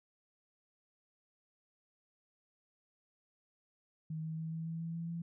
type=tone with pitch steps; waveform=sine; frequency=158 / 159.47 / 160.95 / 162.44 / 163.95 / 165.47 / 167.01 / 168.56 Hz; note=D#3 / D#3 / E3 / E3 / E3 / E3 / E3 / E3; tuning=+27 / +43 / -41 / -25 / -9 / +7 / +23 / +39 cents; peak=-37 dBFS; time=4.1-5.22 s; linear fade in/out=5 ms; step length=140 ms; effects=none